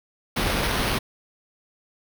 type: noise with sample-and-hold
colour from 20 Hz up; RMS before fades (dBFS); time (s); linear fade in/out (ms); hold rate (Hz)
pink; -24; 0.36-0.99; 10; 7350
effects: none